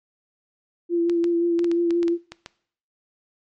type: tone with vibrato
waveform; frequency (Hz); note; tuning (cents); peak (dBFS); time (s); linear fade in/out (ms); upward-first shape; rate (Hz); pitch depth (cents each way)
sine; 341.4; F4; -39; -18; 0.89-2.18; 50; sine; 5.7; 22
type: clicks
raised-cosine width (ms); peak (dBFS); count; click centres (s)
0.2; -18; 10; 1.097 / 1.242 / 1.592 / 1.644 / 1.715 / 1.907 / 2.03 / 2.081 / 2.32 / 2.461
effects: noise-tail reverb RT60 0.6 s tail -19 dB re dry + MP3 48 kbps